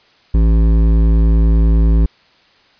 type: tone with hard clipping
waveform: triangle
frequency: 55 Hz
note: A1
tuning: in tune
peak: -10 dBFS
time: 0.34-2.06 s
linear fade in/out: 5 ms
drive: 16 dB
effects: white hiss -51 dBFS RMS until 2.79 s + resampled to 11025 Hz